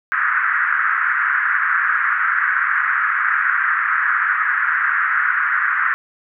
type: band-pass noise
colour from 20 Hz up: pink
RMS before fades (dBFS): -18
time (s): 0.12-5.94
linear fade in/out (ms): 0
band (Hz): 1300 to 1800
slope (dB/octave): 48
effects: none